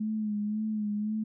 sine tone with vibrato, 212.4 Hz, G#3, 39 cents sharp, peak -28 dBFS, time 0-1.24 s, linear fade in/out 10 ms, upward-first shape sine, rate 1.9 Hz, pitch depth 42 cents each way, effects none

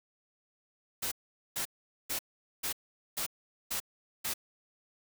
white noise bursts, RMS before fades -34 dBFS, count 7, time 1.02-4.339 s, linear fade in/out 10 ms, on 97 ms, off 440 ms, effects none

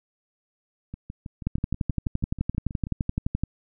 two click trains, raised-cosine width 5 ms, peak -23 / -12 dBFS, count 13 / 24, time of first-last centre 0.94-2.869 / 1.47-3.436 s, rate 6.22 / 11.7 Hz, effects none

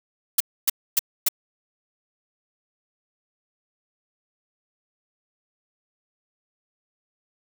blue noise bursts, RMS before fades -18 dBFS, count 4, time 0.38-1.286 s, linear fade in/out 5 ms, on 24 ms, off 270 ms, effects none

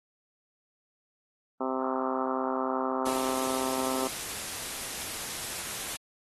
harmonic tone, 130.81 Hz, C3, in tune, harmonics 2 / 3 / 4 / 5 / 6 / 7 / 8 / 9 / 10, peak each -33 / -35 / -36 / -37 / -38 / -38 / -39 / -40 / -40 dBFS, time 1.6-4.08 s, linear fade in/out 10 ms
white noise, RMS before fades -35 dBFS, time 3.05-5.97 s, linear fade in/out 10 ms
effects AAC 32 kbps

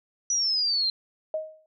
sine exponential sweep, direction down, 5920 to 4104 Hz, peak -22 dBFS, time 0.3-0.9 s, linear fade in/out 2 ms
sine tone with exponential decay, 627 Hz, D#5, 13 cents sharp, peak -23 dBFS, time 1.34-1.66 s, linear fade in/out 2 ms, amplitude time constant 69 ms
effects none

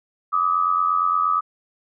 sine tone pair together, 1174.7 / 1263.3 Hz, D6 / D#6, 0 / +26 cents, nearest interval minor second, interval 126 cents, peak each -21 / -19 dBFS, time 0.32-1.41 s, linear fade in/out 20 ms, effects none

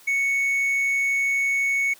triangle tone, 2217 Hz, C#7, in tune, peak -18 dBFS, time 0.07-1.94 s, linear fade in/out 10 ms, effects white hiss -51 dBFS RMS until 1.99 s + high-pass 150 Hz 12 dB/octave

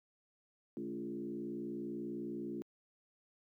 sine tone with frequency modulation, 280.5 Hz, C#4, 21 cents sharp, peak -38 dBFS, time 0.77-2.62 s, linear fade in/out 0 ms, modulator 60.1 Hz, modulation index 1.6, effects high-pass 150 Hz 12 dB/octave + 13-bit

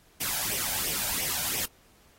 white noise with flanger, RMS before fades -30 dBFS, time 0.2-1.66 s, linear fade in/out 10 ms, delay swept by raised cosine 0.34 to 1.34 ms, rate 2.9 Hz, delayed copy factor +0.65, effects pink hiss -61 dBFS RMS until 2.18 s + AAC 48 kbps

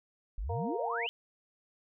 sine exponential sweep, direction up, 40.04 to 3161 Hz, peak -33 dBFS, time 0.38-1.09 s, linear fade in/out 0 ms
harmonic tone, 233.1 Hz, A#3, in tune, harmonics 2 / 3 / 4, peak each -37 / -39 / -40 dBFS, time 0.49-1.07 s, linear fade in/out 10 ms
effects none

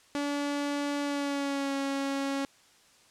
sawtooth tone with pitch glide, 287.2 to 275.5 Hz, D4 to C#4, -39 to -11 cents, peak -25 dBFS, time 0.15-2.45 s, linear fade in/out 0 ms, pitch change -72 cents, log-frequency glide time 1.02-1.74 s, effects white hiss -60 dBFS RMS until 3.1 s + low-pass 8000 Hz 12 dB/octave

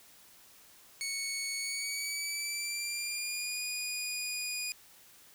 15% pulse tone with pitch glide, 2217 to 2460 Hz, C#7 to D#7, 0 to -20 cents, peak -27 dBFS, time 1.01-4.72 s, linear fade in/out 0 ms, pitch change +180 cents, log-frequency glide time 1.58-3.62 s, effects white hiss -58 dBFS RMS until 5.34 s

